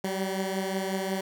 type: beating tone pair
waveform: 15% pulse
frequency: 190.3 / 195.8 Hz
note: F#3 / G3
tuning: +49 / -2 cents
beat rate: 5.5 Hz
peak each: -23 / -28 dBFS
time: 0.04-1.21 s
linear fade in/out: 5 ms
effects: none

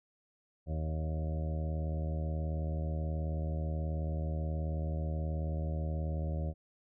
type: harmonic tone with a mistuned harmonic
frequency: 78.6 Hz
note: D#2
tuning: 18 cents sharp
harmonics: 1 / 2 / 3 / 4 / 5 / 6 / 7 / 8 / 9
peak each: -33 / -38 / -48 / -49 / -51 / -56 / -46 / -51 / -52 dBFS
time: 0.66-6.54 s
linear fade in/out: 50 ms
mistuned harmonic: 8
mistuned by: -18 cents
effects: none

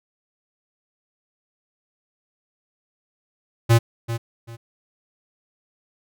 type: tone with echo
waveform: square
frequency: 115.9 Hz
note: A#2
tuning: 10 cents flat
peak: -12 dBFS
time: 3.69-3.79 s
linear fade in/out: 20 ms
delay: 390 ms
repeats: 2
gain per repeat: -12 dB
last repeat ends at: 4.57 s
effects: none

